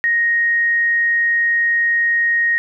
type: tone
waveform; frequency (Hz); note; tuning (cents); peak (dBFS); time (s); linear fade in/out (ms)
sine; 1870; A#6; +5; -13; 0.04-2.58; 0
effects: none